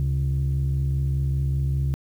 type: tone pair together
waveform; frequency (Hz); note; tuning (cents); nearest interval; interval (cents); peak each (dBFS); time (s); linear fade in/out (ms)
sine; 70.97 / 136; C#2 / C#3; +41 / -33; major seventh; 1126; -22 / -21; 0-1.94; 0
effects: tanh soft clip ceiling -17 dBFS + 9-bit